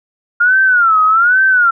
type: tone with vibrato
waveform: sine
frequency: 1400 Hz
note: F6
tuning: 4 cents sharp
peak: -7 dBFS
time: 0.4-1.71 s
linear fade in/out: 10 ms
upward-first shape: sine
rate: 1.2 Hz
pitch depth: 180 cents each way
effects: none